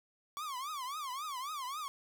45% pulse tone with vibrato, 1118 Hz, C#6, 14 cents sharp, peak -38 dBFS, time 0.37-1.88 s, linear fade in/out 0 ms, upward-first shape triangle, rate 3.7 Hz, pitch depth 240 cents each way, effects none

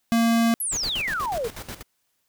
square tone, 230.4 Hz, A#3, 20 cents flat, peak -18 dBFS, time 0.12-0.54 s, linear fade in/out 0 ms
sine exponential sweep, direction down, 11840 to 427.3 Hz, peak -24 dBFS, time 0.6-1.48 s, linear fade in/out 5 ms
pink noise with tremolo, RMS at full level -35 dBFS, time 0.71-1.83 s, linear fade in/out 20 ms, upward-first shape square, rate 8.2 Hz, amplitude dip 75%
effects white hiss -72 dBFS RMS until 2.28 s

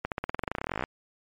accelerating click train, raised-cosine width 0.5 ms, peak -14 dBFS, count 24, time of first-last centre 0.05-0.838 s, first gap 68 ms, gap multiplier 0.93, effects MP3 64 kbps

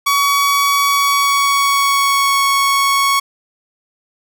sawtooth tone with pitch glide, 1129 to 1109 Hz, C#6 to C#6, +31 to 0 cents, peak -8 dBFS, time 0.06-3.2 s, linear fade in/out 10 ms, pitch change -31 cents, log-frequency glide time 0.85-2.44 s, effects none

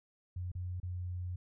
sine tone with dropouts, 89.9 Hz, F#2, 49 cents flat, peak -36 dBFS, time 0.36-1.36 s, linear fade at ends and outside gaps 5 ms, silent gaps 0.517-0.551 / 0.801-0.83 s, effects none

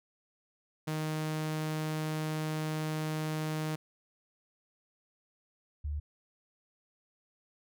sawtooth / sine tone pair in turn, 155.56 / 73.8 Hz, D#3 / D2, 0 / +9 cents, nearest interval octave + minor second, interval 1291 cents, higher first, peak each -28 / -32 dBFS, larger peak first, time 0.87-3.76 / 5.84-6 s, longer first, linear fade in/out 10 ms, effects none

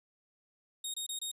20% pulse tone bursts, 3729 Hz, A#7, in tune, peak -30 dBFS, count 4, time 0.84-1.315 s, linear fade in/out 5 ms, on 100 ms, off 25 ms, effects 12-bit

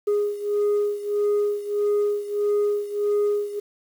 sine beating tone pair, 412.4 / 414 Hz, G#4 / G#4, -12 / -5 cents, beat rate 1.6 Hz, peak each -20 / -23 dBFS, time 0.07-3.6 s, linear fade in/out 10 ms, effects tanh soft clip ceiling -17 dBFS + 8-bit

